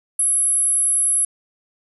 sine tone, 10870 Hz, F9, 48 cents flat, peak -14 dBFS, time 0.19-1.25 s, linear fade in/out 5 ms, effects tanh soft clip ceiling -11 dBFS

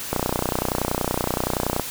click train, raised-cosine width 1 ms, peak -7 dBFS, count 52, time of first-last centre 0.13-1.797 s, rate 30.6 Hz, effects white hiss -32 dBFS RMS until 1.9 s

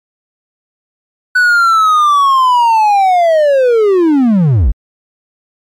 triangle linear sweep, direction down, 1498 to 41.44 Hz, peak -4 dBFS, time 1.35-4.72 s, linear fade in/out 10 ms, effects MP3 64 kbps

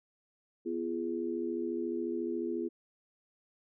sine chord, F diminished, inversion second, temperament equal with one note detuned, 246.9 / 341.3 / 415.3 Hz, Cb4 / F4 / Ab4, 0 / -40 / 0 cents, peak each -38 / -34 / -38 dBFS, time 0.65-2.69 s, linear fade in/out 20 ms, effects none

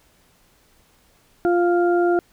harmonic tone, 349.2 Hz, F4, in tune, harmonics 1 / 2 / 4, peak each -16 / -22 / -28 dBFS, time 1.45-2.19 s, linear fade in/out 0 ms, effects pink hiss -58 dBFS RMS until 2.32 s

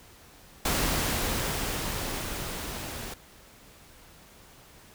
pink noise with level ramp, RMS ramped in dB -26 to -38 dBFS, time 0.65-3.14 s, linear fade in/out 5 ms, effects pink hiss -53 dBFS RMS until 4.94 s

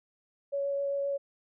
sine tone with vibrato, 560 Hz, C#5, 18 cents sharp, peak -28 dBFS, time 0.52-1.18 s, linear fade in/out 20 ms, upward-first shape triangle, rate 7.6 Hz, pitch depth 9 cents each way, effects none

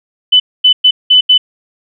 sine tone bursts at uneven times, 3005 Hz, F#7, 26 cents sharp, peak -3 dBFS, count 5, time 0.32-0.4 / 0.64-0.73 / 0.84-0.91 / 1.1-1.21 / 1.29-1.38 s, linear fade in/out 10 ms, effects none

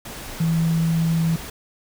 sine tone in noise, 164.2 Hz, E3, 6 cents flat, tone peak -17 dBFS, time 0.4-1.36 s, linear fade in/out 5 ms, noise pink, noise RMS -35 dBFS, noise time 0.05-1.5 s, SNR +15 dB, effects none

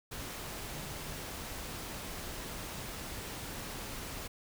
sine tone in noise, 150.3 Hz, D3, 40 cents sharp, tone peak -50 dBFS, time 0.73-1.17 s, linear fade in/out 10 ms, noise pink, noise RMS -42 dBFS, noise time 0.11-4.28 s, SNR -11 dB, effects none

